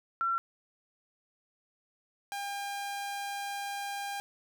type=tone pair in turn; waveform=sine / sawtooth; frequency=1357 / 802.9 Hz; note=E6 / G5; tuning=+50 / +41 cents; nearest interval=major sixth; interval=909 cents; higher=first; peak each=-27 / -31 dBFS; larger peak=first; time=0.21-0.38 / 2.32-4.2 s; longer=second; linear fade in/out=0 ms; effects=none